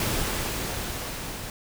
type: noise with level ramp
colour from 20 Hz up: pink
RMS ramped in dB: -26 to -36 dBFS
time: 0-1.5 s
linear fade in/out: 2 ms
effects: none